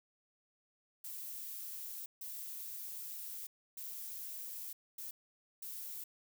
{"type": "noise bursts at uneven times", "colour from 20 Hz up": "violet", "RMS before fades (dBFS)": -45, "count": 5, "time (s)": [[1.04, 2.06], [2.21, 3.47], [3.77, 4.73], [4.98, 5.11], [5.62, 6.04]], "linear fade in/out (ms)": 5, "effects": []}